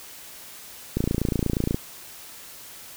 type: click train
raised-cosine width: 3 ms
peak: -10 dBFS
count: 23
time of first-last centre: 0.97-1.745 s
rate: 28.4 Hz
effects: white hiss -43 dBFS RMS until 2.96 s